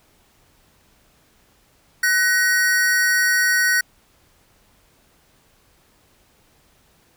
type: tone pair together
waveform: square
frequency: 1498 / 1887.4 Hz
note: F#6 / A#6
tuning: +21 / +21 cents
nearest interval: major third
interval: 400 cents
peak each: -19 dBFS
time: 2.03-3.81 s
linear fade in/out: 5 ms
effects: pink hiss -58 dBFS RMS until 7.16 s